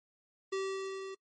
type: tone with level ramp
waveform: square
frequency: 385.8 Hz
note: G4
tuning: 28 cents flat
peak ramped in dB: -32 to -42 dBFS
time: 0.52-1.15 s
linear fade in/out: 10 ms
effects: noise-tail reverb RT60 0.1 s tail -24 dB re dry + MP3 32 kbps